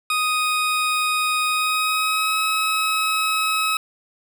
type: tone with pitch glide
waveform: 20% pulse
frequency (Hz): 1246 to 1282.5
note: D#6 to E6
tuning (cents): +2 to -48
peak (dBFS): -14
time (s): 0.1-3.77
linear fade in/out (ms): 2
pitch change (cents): +50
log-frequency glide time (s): 1.47-2.4
effects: none